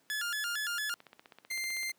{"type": "tone with vibrato", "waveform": "sawtooth", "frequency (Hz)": 1553, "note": "G6", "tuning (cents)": -17, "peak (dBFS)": -29, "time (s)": [0.1, 0.94], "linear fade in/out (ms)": 0, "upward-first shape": "square", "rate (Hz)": 4.4, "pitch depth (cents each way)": 170}
{"type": "click train", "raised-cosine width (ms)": 0.3, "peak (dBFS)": -34, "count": 16, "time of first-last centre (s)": [0.94, 1.895], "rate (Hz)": 15.7}
{"type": "tone", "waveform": "sawtooth", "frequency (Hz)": 2093, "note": "C7", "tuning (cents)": 0, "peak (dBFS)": -30, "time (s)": [1.5, 1.92], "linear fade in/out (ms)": 10}
{"effects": ["pink hiss -69 dBFS RMS until 1.98 s", "high-pass 200 Hz 12 dB/octave"]}